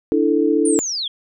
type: chord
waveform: sine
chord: D suspended second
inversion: none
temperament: equal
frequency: 293.7 / 329.6 / 440 Hz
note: D4 / E4 / A4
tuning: 0 / 0 / 0 cents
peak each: -18 dBFS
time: 0.12-0.79 s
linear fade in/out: 0 ms
type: linear sweep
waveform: sine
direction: down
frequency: 9397 to 3161 Hz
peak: -21 dBFS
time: 0.65-1.08 s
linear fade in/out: 5 ms
effects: none